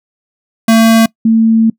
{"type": "tone pair in turn", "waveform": ["square", "sine"], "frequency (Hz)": [225.5, 224.4], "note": ["A3", "A3"], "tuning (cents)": [43, 34], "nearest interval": "unison", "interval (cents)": 9, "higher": "first", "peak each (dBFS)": -5, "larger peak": "neither", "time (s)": [[0.68, 1.06], [1.25, 1.7]], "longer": "second", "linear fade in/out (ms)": 5, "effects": ["noise-tail reverb RT60 0.1 s tail -23 dB re dry"]}